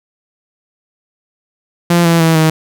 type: tone with pitch steps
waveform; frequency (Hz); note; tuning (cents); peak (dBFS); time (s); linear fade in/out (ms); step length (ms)
sawtooth; 172.2 / 167.49 / 162.91 / 158.46; F3 / E3 / E3 / D#3; -24 / +28 / -20 / +32; -4; 1.9-2.5; 5; 150
effects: none